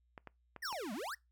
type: clicks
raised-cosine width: 0.5 ms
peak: -32 dBFS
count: 4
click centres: 0.178 / 0.273 / 0.563 / 0.727 s
type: exponential two-way sweep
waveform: square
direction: down then up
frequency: 1975.5 to 192.8 to 1975.5 Hz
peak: -40 dBFS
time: 0.62-1.15 s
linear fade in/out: 10 ms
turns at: 0.93 s
type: tone with exponential decay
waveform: square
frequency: 5470 Hz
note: F8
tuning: 37 cents flat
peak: -39 dBFS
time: 0.65-0.9 s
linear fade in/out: 1 ms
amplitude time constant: 53 ms
effects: noise-tail reverb RT60 0.2 s tail -24 dB re dry + added 60 Hz sine -70 dBFS peak until 1.31 s